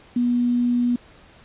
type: tone with quantisation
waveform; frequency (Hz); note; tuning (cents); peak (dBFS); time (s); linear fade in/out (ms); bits
sine; 242.8; B3; -29; -17; 0.16-0.96; 5; 7
effects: pink hiss -50 dBFS RMS until 1.44 s + resampled to 8000 Hz